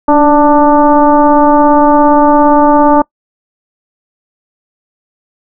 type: tone with frequency modulation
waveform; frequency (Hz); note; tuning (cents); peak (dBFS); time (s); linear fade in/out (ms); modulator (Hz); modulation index
sine; 587.3; D5; 0; -3; 0.08-3.02; 5; 298; 1.6
effects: noise-tail reverb RT60 0.1 s tail -25 dB re dry